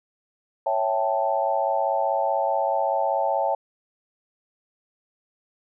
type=chord; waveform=sine; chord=A dominant seventh; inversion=first; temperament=equal; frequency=554.4 / 659.3 / 784 / 880 Hz; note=C#5 / E5 / G5 / A5; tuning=0 / 0 / 0 / 0 cents; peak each=-26 dBFS; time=0.66-3.55 s; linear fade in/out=5 ms; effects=none